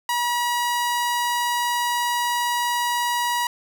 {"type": "tone", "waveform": "sawtooth", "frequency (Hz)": 963, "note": "B5", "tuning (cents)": -44, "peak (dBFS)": -17, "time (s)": [0.09, 3.47], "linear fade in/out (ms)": 2, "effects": []}